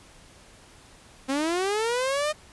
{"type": "linear sweep", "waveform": "sawtooth", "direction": "up", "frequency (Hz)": [260, 619], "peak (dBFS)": -20, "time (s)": [1.28, 2.33], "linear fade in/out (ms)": 20, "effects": ["pink hiss -52 dBFS RMS until 2.52 s", "resampled to 24000 Hz"]}